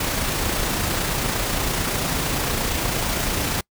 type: noise with amplitude modulation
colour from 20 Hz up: pink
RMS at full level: -22 dBFS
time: 0-3.61 s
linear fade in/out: 5 ms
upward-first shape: sine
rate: 28.8 Hz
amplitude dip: 30%
effects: noise-tail reverb RT60 0.1 s tail -26 dB re dry